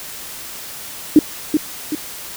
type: tone with echo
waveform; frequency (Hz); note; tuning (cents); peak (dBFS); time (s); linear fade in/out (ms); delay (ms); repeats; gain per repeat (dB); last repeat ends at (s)
sine; 304.3; D#4; -38; -3; 1.16-1.19; 2; 380; 2; -7; 1.95
effects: white hiss -32 dBFS RMS until 2.36 s